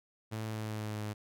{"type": "tone with pitch glide", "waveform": "sawtooth", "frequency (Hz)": [109.8, 105.94], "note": ["A2", "G#2"], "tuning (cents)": [-3, 35], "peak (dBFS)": -32, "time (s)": [0.31, 1.14], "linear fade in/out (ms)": 20, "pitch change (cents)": -62, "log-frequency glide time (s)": [0.46, 1.03], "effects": []}